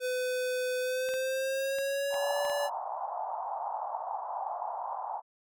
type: tone with pitch glide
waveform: square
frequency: 504 to 575.6 Hz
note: B4 to D5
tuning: +35 to -35 cents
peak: -30 dBFS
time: 0-2.7 s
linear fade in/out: 50 ms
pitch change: +230 cents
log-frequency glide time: 0.8-2.4 s
type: clicks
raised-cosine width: 0.3 ms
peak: -28 dBFS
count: 6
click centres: 1.089 / 1.139 / 1.786 / 2.142 / 2.451 / 2.498 s
type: band-pass noise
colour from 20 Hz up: white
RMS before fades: -36 dBFS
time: 2.1-5.22 s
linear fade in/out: 50 ms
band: 710 to 930 Hz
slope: 48 dB/octave
effects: none